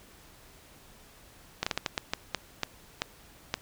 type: slowing click train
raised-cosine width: 0.2 ms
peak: -10 dBFS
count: 11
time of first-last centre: 1.63-3.541 s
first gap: 35 ms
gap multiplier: 1.35
effects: pink hiss -55 dBFS RMS until 3.61 s